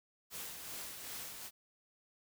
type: noise with tremolo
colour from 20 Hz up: white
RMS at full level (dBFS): -44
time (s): 0.3-1.51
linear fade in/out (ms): 50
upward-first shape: sine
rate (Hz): 2.6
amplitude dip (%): 40
effects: none